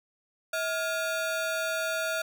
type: ring-modulated tone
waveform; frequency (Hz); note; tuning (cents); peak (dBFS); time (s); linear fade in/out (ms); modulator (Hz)
40% pulse; 1028; C6; -31; -24; 0.53-2.22; 5; 384
effects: none